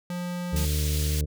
square tone, 177 Hz, F3, 23 cents sharp, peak -30 dBFS, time 0.1-0.65 s, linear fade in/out 2 ms
harmonic tone, 75 Hz, D2, 37 cents sharp, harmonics 1 / 2 / 3 / 4 / 5 / 6 / 7 / 8, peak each -24 / -30 / -45 / -41 / -49 / -40 / -50 / -53 dBFS, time 0.52-1.26 s, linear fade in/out 20 ms
pink high-pass noise, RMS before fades -34 dBFS, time 0.56-1.21 s, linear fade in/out 2 ms, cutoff 3300 Hz, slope 12 dB/octave
effects none

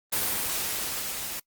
white noise with level ramp, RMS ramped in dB -26 to -35 dBFS, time 0.12-1.4 s, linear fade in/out 10 ms, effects noise-tail reverb RT60 0.1 s tail -24 dB re dry + Opus 24 kbps

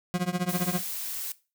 40% pulse tone with tremolo, 179 Hz, F3, 43 cents sharp, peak -21 dBFS, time 0.14-0.79 s, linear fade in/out 0 ms, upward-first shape triangle, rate 15 Hz, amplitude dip 95%
blue noise, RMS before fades -34 dBFS, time 0.49-1.32 s, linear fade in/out 2 ms
effects noise-tail reverb RT60 0.3 s tail -18 dB re dry

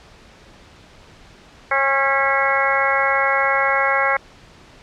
harmonic tone with a mistuned harmonic, 272.6 Hz, C#4, 29 cents flat, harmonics 2 / 3 / 4 / 5 / 6 / 7 / 8, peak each -23 / -23 / -23 / -23 / -23 / -23 / -23 dBFS, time 1.71-4.17 s, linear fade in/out 5 ms, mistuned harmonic 7, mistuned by +40 cents, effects pink hiss -46 dBFS RMS until 4.82 s + low-pass 5000 Hz 12 dB/octave

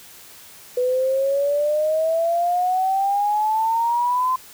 sine exponential sweep, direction up, 493.9 to 1034 Hz, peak -17 dBFS, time 0.77-4.36 s, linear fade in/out 5 ms, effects white hiss -44 dBFS RMS until 4.53 s

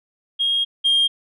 sine tone pair in turn, 3255 / 3218 Hz, G#7 / G7, -36 / +45 cents, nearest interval unison, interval 19 cents, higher first, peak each -16 / -12 dBFS, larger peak second, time 0.39-0.65 / 0.84-1.08 s, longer first, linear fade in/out 20 ms, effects tanh soft clip ceiling -12 dBFS

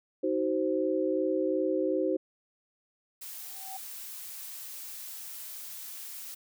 sine chord, C diminished, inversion first, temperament just, 314 / 376.7 / 523.3 Hz, Eb4 / Gb4 / C5, +16 / +31 / 0 cents, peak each -30 dBFS, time 0.23-2.17 s, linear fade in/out 10 ms
blue noise, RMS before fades -42 dBFS, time 3.21-6.35 s, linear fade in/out 10 ms
sine tone with exponential growth, 768 Hz, G5, 36 cents flat, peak -37 dBFS, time 3.34-3.77 s, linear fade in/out 5 ms, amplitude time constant 92 ms
effects none

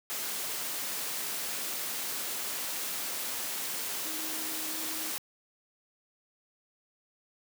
sine tone in noise, 314.4 Hz, D#4, 18 cents sharp, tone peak -44 dBFS, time 4.05-5.1 s, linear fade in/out 0 ms, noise white, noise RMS -35 dBFS, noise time 0.1-5.18 s, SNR -12 dB, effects high-pass 200 Hz 12 dB/octave

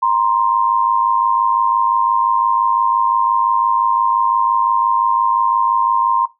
sine tone pair together, 940.7 / 1046.5 Hz, A#5 / C6, +15 / 0 cents, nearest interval major second, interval 185 cents, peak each -15 dBFS, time 0.02-6.26 s, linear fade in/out 10 ms, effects noise-tail reverb RT60 0.2 s tail -17 dB re dry

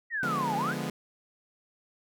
sine exponential two-way sweep, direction down then up, 1940 to 790 to 1751 Hz, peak -28 dBFS, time 0.1-0.75 s, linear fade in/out 50 ms, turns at 0.56 s
sawtooth chord, D diminished seventh, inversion none, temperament equal, 146.83 / 174.61 / 207.7 / 246.9 Hz, D3 / F3 / Ab3 / Cb4, 0 / 0 / 0 / 0 cents, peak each -33 dBFS, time 0.23-0.9 s, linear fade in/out 2 ms
effects none

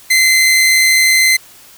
sawtooth tone with amplitude modulation, 2062 Hz, C7, 26 cents flat, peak -3 dBFS, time 0.1-1.37 s, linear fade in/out 10 ms, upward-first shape sine, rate 160 Hz, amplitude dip 35%, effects white hiss -41 dBFS RMS until 1.77 s

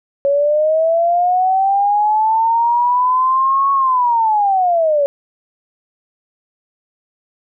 sine linear two-way sweep, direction up then down, 554.4 to 1108.7 to 554.4 Hz, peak -11 dBFS, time 0.25-5.06 s, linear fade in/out 0 ms, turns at 3.72 s, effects none

